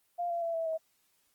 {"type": "tone with pitch steps", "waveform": "sine", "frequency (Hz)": [698.5, 684.1, 670, 656.3, 642.8], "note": ["F5", "F5", "E5", "E5", "E5"], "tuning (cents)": [0, -36, 28, -8, -44], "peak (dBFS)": -30, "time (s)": [0.18, 0.78], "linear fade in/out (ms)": 20, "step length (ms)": 120, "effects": ["white hiss -72 dBFS RMS until 1.34 s", "Opus 24 kbps"]}